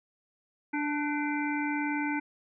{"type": "harmonic tone with a mistuned harmonic", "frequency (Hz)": 293.7, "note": "D4", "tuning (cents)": 0, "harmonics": [1, 3, 5, 7, 8], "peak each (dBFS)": [-30, -35, -37, -38, -39], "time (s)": [0.73, 2.2], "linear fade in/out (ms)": 10, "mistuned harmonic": 5, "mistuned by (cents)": 46, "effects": []}